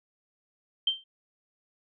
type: tone with exponential decay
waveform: sine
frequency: 3136 Hz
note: G7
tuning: in tune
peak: -19 dBFS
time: 0.87-1.04 s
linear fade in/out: 5 ms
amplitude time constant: 36 ms
effects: none